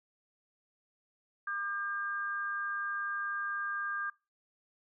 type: tone pair together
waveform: sine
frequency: 1200 / 1604.1 Hz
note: D6 / G6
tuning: +37 / +39 cents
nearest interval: perfect fourth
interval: 502 cents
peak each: -37 / -35 dBFS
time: 1.47-4.1 s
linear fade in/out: 5 ms
effects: noise-tail reverb RT60 0.3 s tail -24 dB re dry